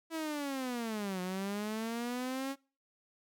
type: linear two-way sweep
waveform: sawtooth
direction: down then up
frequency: 329.6 to 180 to 276.2 Hz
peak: -31 dBFS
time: 0.1-2.56 s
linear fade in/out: 50 ms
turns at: 1.21 s
effects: noise-tail reverb RT60 0.4 s tail -26 dB re dry